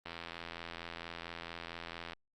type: click train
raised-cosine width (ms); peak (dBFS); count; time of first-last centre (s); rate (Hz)
0.3; -26; 176; 0.06-2.133; 84.4
effects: Opus 32 kbps